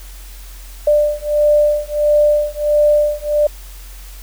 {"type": "beating tone pair", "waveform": "sine", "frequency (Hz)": [593, 594.5], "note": ["D5", "D5"], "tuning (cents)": [17, 21], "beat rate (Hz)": 1.5, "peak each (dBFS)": -14, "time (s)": [0.87, 3.47], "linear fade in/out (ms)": 5, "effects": ["added 45 Hz sine -32 dBFS peak until 4.22 s", "white hiss -41 dBFS RMS until 4.22 s"]}